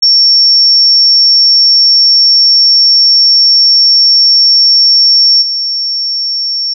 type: tone with level steps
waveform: sine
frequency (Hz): 5470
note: F8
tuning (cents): -37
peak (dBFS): -3 / -11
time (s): 0.02-6.74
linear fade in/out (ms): 10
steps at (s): 5.41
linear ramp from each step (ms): 20
effects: none